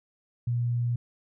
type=tone; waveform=sine; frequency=120 Hz; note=B2; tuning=49 cents flat; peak=-24 dBFS; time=0.47-0.96 s; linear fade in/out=5 ms; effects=none